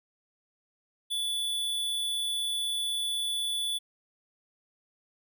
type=tone; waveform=square; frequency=3456 Hz; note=A7; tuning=32 cents flat; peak=-29 dBFS; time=1.1-3.79 s; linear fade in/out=20 ms; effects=none